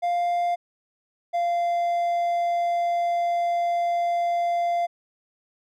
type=tone pair in turn; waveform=triangle; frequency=699 / 692.2 Hz; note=F5 / F5; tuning=+1 / -16 cents; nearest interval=unison; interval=17 cents; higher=first; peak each=-19 dBFS; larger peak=neither; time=0.02-0.56 / 1.33-4.87 s; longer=second; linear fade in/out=20 ms; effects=none